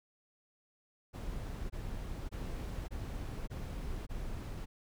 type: noise bursts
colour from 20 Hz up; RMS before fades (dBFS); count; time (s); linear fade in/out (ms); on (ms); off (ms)
brown; -40; 6; 1.13-4.66; 20; 570; 22
effects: none